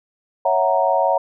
sine chord, F# dominant seventh, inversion second, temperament equal, 554.4 / 659.3 / 740 / 932.3 Hz, C#5 / E5 / F#5 / A#5, 0 / 0 / 0 / 0 cents, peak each -20 dBFS, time 0.45-1.18 s, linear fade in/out 5 ms, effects none

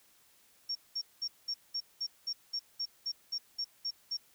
sine tone bursts, 5520 Hz, F8, 21 cents flat, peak -32 dBFS, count 14, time 0.69-4.172 s, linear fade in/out 10 ms, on 63 ms, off 200 ms, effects white hiss -65 dBFS RMS until 4.34 s

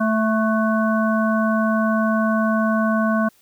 harmonic tone with a mistuned harmonic, 220 Hz, A3, in tune, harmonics 1 / 3 / 5 / 7, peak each -18 / -23 / -25 / -26 dBFS, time 0-3.29 s, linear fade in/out 10 ms, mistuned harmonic 7, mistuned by -48 cents, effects white hiss -57 dBFS RMS until 3.41 s

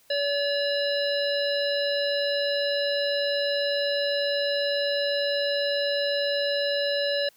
harmonic tone, 571 Hz, D5, 49 cents flat, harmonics 1 / 3 / 5 / 7 / 9, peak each -25 / -32 / -34 / -30 / -37 dBFS, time 0.1-7.29 s, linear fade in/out 5 ms, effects white hiss -60 dBFS RMS until 7.36 s

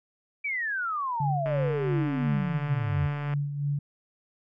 sine exponential sweep, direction down, 2349 to 83.2 Hz, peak -27 dBFS, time 0.44-3.07 s, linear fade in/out 10 ms
sine tone with tremolo, 143.5 Hz, D3, 40 cents flat, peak -24 dBFS, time 1.2-3.79 s, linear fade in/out 5 ms, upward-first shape sine, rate 2.9 Hz, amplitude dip 55%
click train, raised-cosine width 0.5 ms, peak -23 dBFS, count 275, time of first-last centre 1.46-3.337 s, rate 146 Hz
effects none

